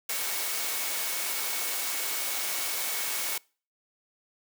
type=tone in noise; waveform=sine; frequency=2217 Hz; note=C#7; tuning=in tune; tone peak=-42 dBFS; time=0.09-3.38 s; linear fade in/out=5 ms; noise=white; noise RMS=-31 dBFS; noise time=0.09-3.38 s; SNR=-14 dB; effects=noise-tail reverb RT60 0.4 s tail -26 dB re dry + high-pass 400 Hz 12 dB/octave